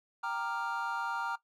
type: chord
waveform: triangle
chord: G minor seventh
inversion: none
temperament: equal with one note detuned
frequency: 784 / 932.3 / 1187.6 / 1396.9 Hz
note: G5 / Bb5 / D6 / F6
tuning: 0 / 0 / +19 / 0 cents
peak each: -39 / -34 / -39 / -35 dBFS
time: 0.23-1.36 s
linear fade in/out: 10 ms
effects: noise-tail reverb RT60 0.1 s tail -17 dB re dry